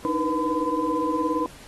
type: tone cluster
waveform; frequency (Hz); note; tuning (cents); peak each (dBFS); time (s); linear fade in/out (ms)
sine; 297.8 / 316.8 / 481.5 / 498.9 / 1013; D4 / D#4 / B4 / B4 / B5; +24 / +31 / -44 / +17 / +44; -30 / -26 / -30 / -32 / -26; 0.05-1.46; 0
effects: pink hiss -47 dBFS RMS until 1.67 s + AAC 32 kbps